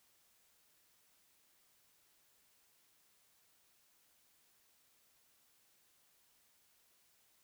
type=silence; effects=white hiss -72 dBFS RMS until 7.43 s